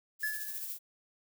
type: noise with tremolo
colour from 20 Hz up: violet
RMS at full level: -38 dBFS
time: 0.19-0.79 s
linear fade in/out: 50 ms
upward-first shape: sine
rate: 14 Hz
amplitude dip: 40%
type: tone with exponential decay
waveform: triangle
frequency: 1716 Hz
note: A6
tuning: 44 cents flat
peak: -27 dBFS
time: 0.23-0.68 s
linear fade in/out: 5 ms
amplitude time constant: 96 ms
effects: none